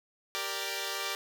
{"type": "chord", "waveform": "5% pulse", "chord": "G minor", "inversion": "none", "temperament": "equal", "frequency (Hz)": [392, 466.2, 587.3], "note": ["G4", "Bb4", "D5"], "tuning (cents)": [0, 0, 0], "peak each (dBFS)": -26, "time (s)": [0.35, 1.15], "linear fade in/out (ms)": 0, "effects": []}